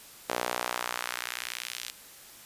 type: tone with high-pass filter sweep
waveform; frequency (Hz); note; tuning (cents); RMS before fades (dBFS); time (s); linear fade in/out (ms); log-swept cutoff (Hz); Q
sawtooth; 60.6; B1; -32; -35; 0.29-1.9; 0; 540 to 3400; 1.1
effects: white hiss -50 dBFS RMS until 2.45 s + resampled to 32000 Hz